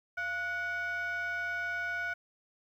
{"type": "tone with frequency modulation", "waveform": "sine", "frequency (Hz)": 1468, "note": "F#6", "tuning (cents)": -14, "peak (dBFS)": -30, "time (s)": [0.17, 2.14], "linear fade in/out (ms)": 10, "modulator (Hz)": 778, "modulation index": 0.63, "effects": ["tanh soft clip ceiling -30 dBFS", "11-bit"]}